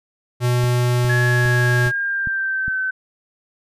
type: tone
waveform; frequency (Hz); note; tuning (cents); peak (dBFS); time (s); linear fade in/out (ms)
square; 122.7; B2; -11; -16; 0.4-1.92; 50
type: click train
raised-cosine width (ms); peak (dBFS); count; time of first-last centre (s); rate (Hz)
5; -18; 6; 0.64-2.681; 2.45
type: tone with pitch glide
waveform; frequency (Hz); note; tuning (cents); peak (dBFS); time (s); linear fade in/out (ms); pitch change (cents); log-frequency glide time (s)
sine; 1687 to 1529.2; G#6 to G6; +27 to -43; -19; 1.09-2.91; 10; -170; 1.29-2.79
effects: resampled to 32000 Hz